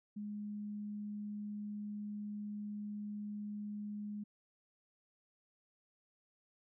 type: tone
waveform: sine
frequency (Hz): 207.9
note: G#3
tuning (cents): +2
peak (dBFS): -40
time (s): 0.16-4.24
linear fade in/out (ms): 10
effects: none